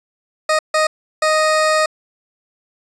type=tone bursts at uneven times; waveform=20% pulse; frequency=622.3 Hz; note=D#5; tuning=in tune; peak=-8 dBFS; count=3; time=0.49-0.59 / 0.74-0.87 / 1.22-1.86 s; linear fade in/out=5 ms; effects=resampled to 22050 Hz + 7-bit